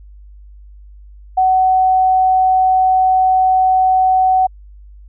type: tone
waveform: sine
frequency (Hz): 750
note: F#5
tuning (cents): +23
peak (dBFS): -9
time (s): 1.37-4.47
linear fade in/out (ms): 10
effects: added 50 Hz sine -36 dBFS peak until 5.08 s